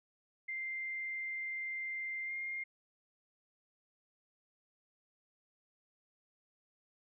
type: tone with pitch glide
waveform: sine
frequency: 2093 to 2119 Hz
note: C7 to C7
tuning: 0 to +21 cents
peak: -37 dBFS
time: 0.48-2.64 s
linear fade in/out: 10 ms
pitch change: +21 cents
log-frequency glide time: 2.25-2.32 s
effects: none